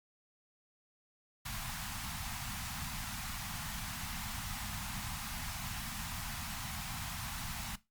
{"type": "band-stop noise", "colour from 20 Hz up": "pink", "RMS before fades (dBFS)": -41, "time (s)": [1.45, 7.76], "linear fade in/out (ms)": 10, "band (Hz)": [240, 730], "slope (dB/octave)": 48, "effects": ["noise-tail reverb RT60 0.2 s tail -17 dB re dry", "Opus 48 kbps"]}